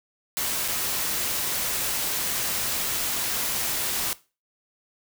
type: noise with dropouts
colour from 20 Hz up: white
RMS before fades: -27 dBFS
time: 0.37-4.13 s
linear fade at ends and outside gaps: 0 ms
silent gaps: 0.679-0.683 s
effects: noise-tail reverb RT60 0.3 s tail -18 dB re dry